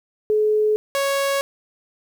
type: tone pair in turn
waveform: sine / sawtooth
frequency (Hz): 426.9 / 554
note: G#4 / C#5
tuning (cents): +48 / -1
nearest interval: perfect fourth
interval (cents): 451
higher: second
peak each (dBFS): -15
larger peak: neither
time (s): 0.3-0.76 / 0.95-1.41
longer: neither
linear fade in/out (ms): 0
effects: 9-bit